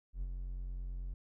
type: tone with ADSR envelope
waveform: triangle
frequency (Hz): 44.76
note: F1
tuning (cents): +43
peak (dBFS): -32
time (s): 0.13-1.14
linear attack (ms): 86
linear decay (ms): 50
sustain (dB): -4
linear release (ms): 3
effects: none